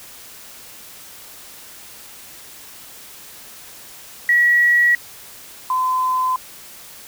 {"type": "tone pair in turn", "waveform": "sine", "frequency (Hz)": [1923, 1022.5], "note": ["B6", "C6"], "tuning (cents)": [-47, -40], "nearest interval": "major seventh", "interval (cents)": 1093, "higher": "first", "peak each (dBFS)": [-11, -16], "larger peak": "first", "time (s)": [[4.29, 4.95], [5.7, 6.36]], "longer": "neither", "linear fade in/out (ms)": 2, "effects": ["white hiss -40 dBFS RMS until 7.07 s"]}